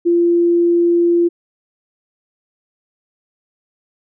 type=tone; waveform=sine; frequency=343.9 Hz; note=F4; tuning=27 cents flat; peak=-10 dBFS; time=0.05-1.29 s; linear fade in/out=20 ms; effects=none